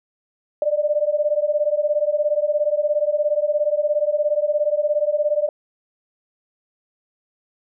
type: beating tone pair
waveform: sine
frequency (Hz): 587.3 / 604.3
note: D5 / D5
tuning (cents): 0 / +49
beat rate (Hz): 17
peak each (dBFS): -20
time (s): 0.62-5.49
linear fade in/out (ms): 2
effects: none